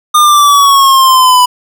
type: exponential sweep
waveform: square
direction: down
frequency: 1218 to 987.8 Hz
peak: -4 dBFS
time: 0.14-1.46 s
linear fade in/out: 10 ms
effects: none